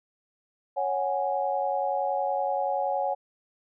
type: chord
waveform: sine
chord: C# suspended fourth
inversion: none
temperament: equal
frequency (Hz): 554.4 / 740 / 830.6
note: C#5 / F#5 / G#5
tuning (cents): 0 / 0 / 0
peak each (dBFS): -29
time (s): 0.76-3.15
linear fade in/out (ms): 20
effects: none